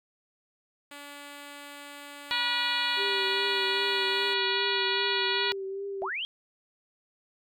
5% pulse tone, 287.2 Hz, D4, 39 cents flat, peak -31 dBFS, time 0.91-4.34 s, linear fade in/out 5 ms
harmonic tone, 483.8 Hz, B4, 36 cents flat, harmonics 2 / 3 / 4 / 5 / 6 / 7 / 8 / 9, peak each -34 / -34 / -34 / -34 / -34 / -34 / -34 / -34 dBFS, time 2.31-5.52 s, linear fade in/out 0 ms
sine tone with vibrato, 392 Hz, G4, in tune, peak -32 dBFS, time 2.96-6.1 s, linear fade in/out 50 ms, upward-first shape triangle, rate 2.5 Hz, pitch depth 37 cents each way
sine linear sweep, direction up, 587.3 to 3322 Hz, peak -30 dBFS, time 6.02-6.25 s, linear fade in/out 0 ms
effects none

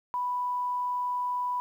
sine tone, 987.8 Hz, B5, in tune, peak -27 dBFS, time 0.14-1.6 s, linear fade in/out 0 ms, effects 10-bit

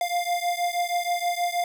square beating tone pair, 698.5 / 704.8 Hz, F5 / F5, 0 / +16 cents, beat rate 6.3 Hz, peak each -27 / -28 dBFS, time 0.01-1.64 s, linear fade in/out 2 ms, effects none

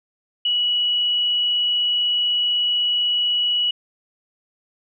sine tone, 2931 Hz, F#7, 17 cents flat, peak -17 dBFS, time 0.45-3.71 s, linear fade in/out 5 ms, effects none

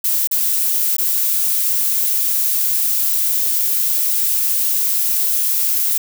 violet noise with dropouts, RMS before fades -17 dBFS, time 0.04-5.98 s, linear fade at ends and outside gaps 5 ms, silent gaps 0.274-0.312 / 0.967-0.983 s, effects none

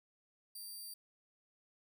10% pulse tone, 4699 Hz, D8, in tune, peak -39 dBFS, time 0.55-0.94 s, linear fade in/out 5 ms, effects none

